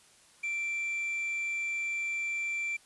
triangle tone with quantisation, 2349 Hz, D7, in tune, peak -29 dBFS, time 0.43-2.77 s, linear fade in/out 10 ms, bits 9, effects white hiss -60 dBFS RMS until 2.85 s + resampled to 24000 Hz

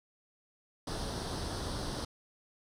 pink noise with comb filter, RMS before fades -37 dBFS, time 0.87-2.05 s, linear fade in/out 5 ms, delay 0.21 ms, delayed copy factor +0.7, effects low-pass 8000 Hz 12 dB/octave

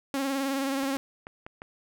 sawtooth tone with vibrato, 272.4 Hz, C#4, 30 cents flat, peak -23 dBFS, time 0.14-0.97 s, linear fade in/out 0 ms, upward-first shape sine, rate 19 Hz, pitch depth 42 cents each way
clicks, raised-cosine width 0.5 ms, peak -25 dBFS, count 5, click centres 0.834 / 0.958 / 1.269 / 1.465 / 1.619 s
effects none

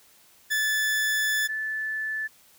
40% pulse / sine tone pair in turn, 1739 / 1746 Hz, A6 / A6, -21 / -14 cents, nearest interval unison, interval 7 cents, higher second, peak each -22 / -27 dBFS, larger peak first, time 0.5-1.48 / 1.48-2.28 s, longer first, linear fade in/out 20 ms, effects white hiss -57 dBFS RMS until 2.58 s

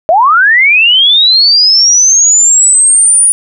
sine linear sweep, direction up, 610 to 9710 Hz, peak -3 dBFS, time 0.09-3.32 s, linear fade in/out 0 ms, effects none

